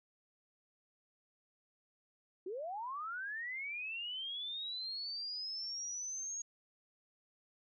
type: linear sweep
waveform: sine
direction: up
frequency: 345.4 to 6630 Hz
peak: -39 dBFS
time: 2.46-6.42 s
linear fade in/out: 5 ms
effects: none